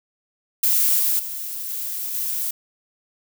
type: noise with level steps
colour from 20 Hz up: violet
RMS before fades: -18 / -20 / -30 / -28 / -25 dBFS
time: 0.63-2.51 s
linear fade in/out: 5 ms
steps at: 0.99 / 1.19 / 1.69 / 2.14 s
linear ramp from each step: 5 ms
effects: none